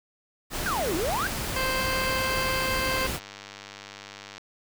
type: noise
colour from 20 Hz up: pink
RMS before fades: -31 dBFS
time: 0.5-3.2 s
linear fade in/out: 50 ms
type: exponential two-way sweep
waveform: triangle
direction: down then up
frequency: 1652 to 305.4 to 1652 Hz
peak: -24 dBFS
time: 0.66-1.27 s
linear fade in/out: 2 ms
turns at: 0.95 s
type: harmonic tone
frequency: 523.3 Hz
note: C5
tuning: in tune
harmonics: 1 / 2 / 3 / 4 / 5 / 6 / 8 / 9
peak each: -32 / -31 / -33 / -34 / -35 / -38 / -42 / -37 dBFS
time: 1.56-3.07 s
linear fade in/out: 5 ms
type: click train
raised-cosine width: 0.2 ms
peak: -23 dBFS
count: 152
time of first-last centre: 2.87-4.38 s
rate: 100 Hz
effects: none